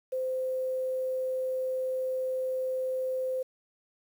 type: tone with quantisation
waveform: sine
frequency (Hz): 517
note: C5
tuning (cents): -21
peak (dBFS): -28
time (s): 0.12-3.43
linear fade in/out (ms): 10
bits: 9
effects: none